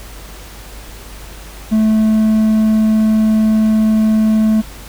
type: tone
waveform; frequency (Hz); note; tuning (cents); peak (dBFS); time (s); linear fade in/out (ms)
triangle; 217.8; A3; -17; -7; 1.71-4.62; 20
effects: added 50 Hz sine -33 dBFS peak until 4.88 s + pink hiss -36 dBFS RMS until 4.88 s